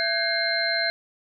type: tone cluster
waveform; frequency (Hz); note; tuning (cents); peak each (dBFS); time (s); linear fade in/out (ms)
sine; 671 / 1532 / 1649 / 2122 / 4129; E5 / G6 / G#6 / C7 / C8; +31 / -40 / -13 / +24 / -24; -28 / -30 / -29 / -29 / -26; 0-0.9; 0
effects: none